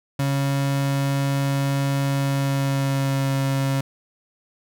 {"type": "tone with pitch glide", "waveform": "35% pulse", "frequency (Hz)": [138.59, 136.13], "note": ["C#3", "C#3"], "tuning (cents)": [0, -31], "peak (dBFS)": -18, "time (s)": [0.19, 3.81], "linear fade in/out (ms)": 5, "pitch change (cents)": -31, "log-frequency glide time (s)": [2.18, 3.3], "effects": []}